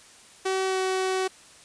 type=tone with pitch glide; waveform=sawtooth; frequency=380 to 376.5 Hz; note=F#4 to F#4; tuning=+46 to +30 cents; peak=-20 dBFS; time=0.45-1.28 s; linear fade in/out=10 ms; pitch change=-16 cents; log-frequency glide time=0.66-0.78 s; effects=white hiss -51 dBFS RMS until 1.64 s + resampled to 22050 Hz